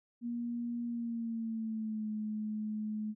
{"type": "tone with pitch glide", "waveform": "sine", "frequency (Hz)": [237.5, 214], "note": ["A#3", "A3"], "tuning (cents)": [33, -48], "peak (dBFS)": -34, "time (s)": [0.21, 3.15], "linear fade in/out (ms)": 50, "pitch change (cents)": -181, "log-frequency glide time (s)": [0.85, 2.09], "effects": []}